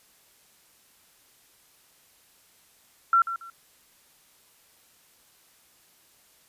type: tone with echo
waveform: sine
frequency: 1358 Hz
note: F6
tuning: 49 cents flat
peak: -16 dBFS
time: 3.13-3.22 s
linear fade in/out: 2 ms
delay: 140 ms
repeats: 2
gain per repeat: -12 dB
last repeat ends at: 3.5 s
effects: white hiss -60 dBFS RMS until 6.48 s + resampled to 32000 Hz